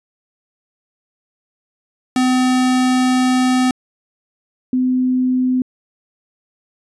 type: tone pair in turn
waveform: square / sine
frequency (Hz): 254.6 / 254.6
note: C4 / C4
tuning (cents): -47 / -47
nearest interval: unison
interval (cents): 0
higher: neither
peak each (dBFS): -13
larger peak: neither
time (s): 2.16-3.71 / 4.73-5.62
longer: first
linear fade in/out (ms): 2
effects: resampled to 24000 Hz